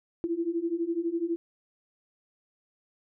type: beating tone pair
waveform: sine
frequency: 329.6 / 341.6 Hz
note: E4 / F4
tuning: 0 / -38 cents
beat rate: 12 Hz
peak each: -31 / -29 dBFS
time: 0.24-1.36 s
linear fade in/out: 0 ms
effects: none